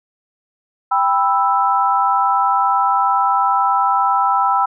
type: chord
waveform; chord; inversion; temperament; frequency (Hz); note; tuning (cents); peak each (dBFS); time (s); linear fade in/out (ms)
sine; E minor; first; just; 791.1 / 988.9 / 1318.5; G5 / B5 / E6; +16 / +2 / 0; -17; 0.91-4.66; 10
effects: none